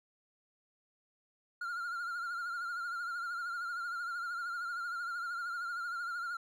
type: tone with vibrato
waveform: triangle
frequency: 1400 Hz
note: F6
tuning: 4 cents sharp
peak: -34 dBFS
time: 1.61-6.37 s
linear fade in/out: 5 ms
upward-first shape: triangle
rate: 13 Hz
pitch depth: 71 cents each way
effects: none